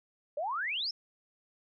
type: exponential sweep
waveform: sine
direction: up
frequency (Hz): 554.4 to 5500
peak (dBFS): -31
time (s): 0.37-0.91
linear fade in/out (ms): 5
effects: none